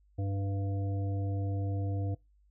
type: harmonic tone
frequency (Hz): 98.7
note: G2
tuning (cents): +12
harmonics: 1 / 3 / 5 / 7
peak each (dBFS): -30 / -40 / -44 / -47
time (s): 0.18-2.15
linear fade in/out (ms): 10
effects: noise-tail reverb RT60 0.2 s tail -22 dB re dry + added 50 Hz sine -62 dBFS peak until 2.5 s